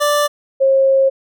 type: tone pair in turn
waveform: 25% pulse / sine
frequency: 587.3 / 538.1 Hz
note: D5 / C5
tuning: 0 / +48 cents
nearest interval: major second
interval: 152 cents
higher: first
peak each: -9 dBFS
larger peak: neither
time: 0-0.28 / 0.6-1.1 s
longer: second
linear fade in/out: 20 ms
effects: none